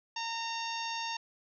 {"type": "harmonic tone", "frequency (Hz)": 917, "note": "A#5", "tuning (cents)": -29, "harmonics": [1, 2, 3, 4, 5, 6, 7], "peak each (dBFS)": [-37, -44, -41, -43, -45, -43, -48], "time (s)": [0.16, 1.17], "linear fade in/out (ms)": 5, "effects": []}